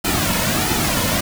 pink noise with flanger, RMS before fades -19 dBFS, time 0.04-1.21 s, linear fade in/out 10 ms, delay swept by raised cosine 1.8 to 2.56 ms, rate 1.5 Hz, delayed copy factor -0.65, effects none

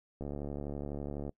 click train, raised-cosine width 2 ms, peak -26 dBFS, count 79, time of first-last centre 0.21-1.293 s, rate 72 Hz, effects noise-tail reverb RT60 0.1 s tail -24 dB re dry

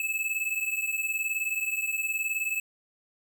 square beating tone pair, 2601 / 2620 Hz, E7 / E7, -24 / -11 cents, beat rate 19 Hz, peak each -30 / -33 dBFS, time 0-2.6 s, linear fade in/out 2 ms, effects none

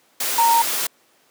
sine tone in noise, 926 Hz, A#5, 12 cents flat, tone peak -13 dBFS, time 0.38-0.62 s, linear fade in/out 5 ms, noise white, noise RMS -23 dBFS, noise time 0.2-0.87 s, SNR +7 dB, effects pink hiss -58 dBFS RMS until 1.3 s + high-pass 300 Hz 12 dB/octave

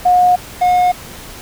sine / triangle tone pair in turn, 721 / 721 Hz, F#5 / F#5, -45 / -45 cents, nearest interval unison, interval 0 cents, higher neither, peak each -7 dBFS, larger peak neither, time 0.05-0.36 / 0.61-0.92 s, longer neither, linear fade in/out 10 ms, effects pink hiss -33 dBFS RMS until 1.41 s

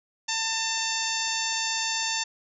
harmonic tone with a mistuned harmonic, 896 Hz, A5, 31 cents sharp, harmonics 1 / 2 / 3 / 4 / 5 / 6 / 7 / 8, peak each -34 / -34 / -34 / -34 / -34 / -34 / -34 / -34 dBFS, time 0.28-2.24 s, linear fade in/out 10 ms, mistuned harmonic 5, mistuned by +19 cents, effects none

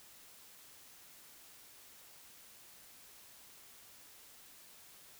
silence, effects white hiss -58 dBFS RMS until 5.19 s

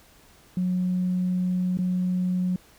sine tone with dropouts, 181.9 Hz, F#3, 29 cents flat, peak -21 dBFS, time 0.57-2.56 s, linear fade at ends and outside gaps 2 ms, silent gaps 1.773-1.788 s, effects tanh soft clip ceiling -17 dBFS + pink hiss -55 dBFS RMS until 2.78 s

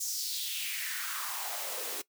white noise with high-pass filter sweep, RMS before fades -36 dBFS, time 0-2.02 s, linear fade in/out 10 ms, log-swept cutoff 6600 to 350 Hz, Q 3.2, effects noise-tail reverb RT60 0.1 s tail -19 dB re dry

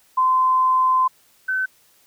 sine tone pair in turn, 1031 / 1523.5 Hz, C6 / G6, -26 / -50 cents, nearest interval perfect fifth, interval 676 cents, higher second, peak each -14 / -19 dBFS, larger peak first, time 0.17-1.08 / 1.48-1.66 s, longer first, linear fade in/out 10 ms, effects white hiss -57 dBFS RMS until 2.06 s

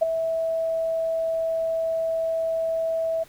sine tone with ADSR envelope, 653 Hz, E5, 17 cents flat, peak -13 dBFS, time 0.01-3.24 s, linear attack 17 ms, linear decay 10 ms, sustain -9 dB, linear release 14 ms, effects pink hiss -52 dBFS RMS until 3.28 s

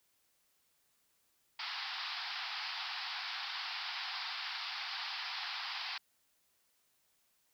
white band-pass noise, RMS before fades -41 dBFS, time 1.59-5.98 s, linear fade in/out 5 ms, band 730 to 5100 Hz, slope 96 dB/octave, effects white hiss -75 dBFS RMS until 7.53 s

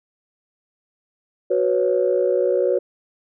sine chord, F# suspended fourth, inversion none, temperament equal, 370 / 493.9 / 554.4 Hz, F#4 / B4 / C#5, 0 / 0 / 0 cents, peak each -20 dBFS, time 1.5-2.79 s, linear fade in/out 10 ms, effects tanh soft clip ceiling -7 dBFS

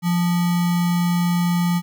sine tone with sample-and-hold, 174.4 Hz, F3, 2 cents flat, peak -16 dBFS, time 0.02-1.82 s, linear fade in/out 50 ms, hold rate 1050 Hz, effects none

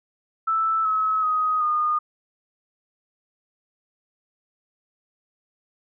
sine tone with pitch steps, 1318.5 / 1286.2 / 1254.6 / 1223.8 Hz, E6 / E6 / D#6 / D#6, 0 / -43 / +14 / -29 cents, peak -19 dBFS, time 0.47-1.99 s, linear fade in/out 10 ms, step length 380 ms, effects none

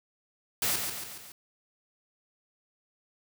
white noise with echo, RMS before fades -28 dBFS, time 0.62-0.76 s, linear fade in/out 2 ms, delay 140 ms, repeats 4, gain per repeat -5 dB, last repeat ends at 1.32 s, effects none

